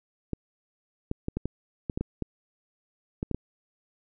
clicks, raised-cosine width 3 ms, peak -16 dBFS, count 12, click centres 0.333 / 1.114 / 1.284 / 1.37 / 1.456 / 1.898 / 1.975 / 2.01 / 2.223 / 3.229 / 3.313 / 3.346 s, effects none

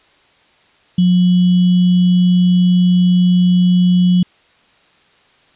sine tone with sample-and-hold, 179.8 Hz, F#3, 49 cents flat, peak -8 dBFS, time 0.98-4.23 s, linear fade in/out 5 ms, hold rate 3150 Hz, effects white hiss -52 dBFS RMS until 5.55 s + resampled to 8000 Hz

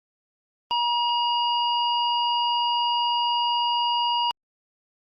harmonic tone, 954 Hz, A#5, 40 cents sharp, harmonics 1 / 3 / 5, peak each -22 / -26 / -34 dBFS, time 0.71-4.31 s, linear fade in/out 0 ms, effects Opus 24 kbps

